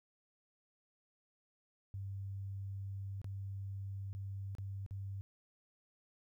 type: tone with dropouts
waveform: sine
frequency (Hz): 98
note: G2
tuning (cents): 0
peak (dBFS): -40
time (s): 1.94-5.21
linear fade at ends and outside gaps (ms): 0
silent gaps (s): 3.216-3.244 / 4.13-4.15 / 4.551-4.584 / 4.863-4.909
effects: 13-bit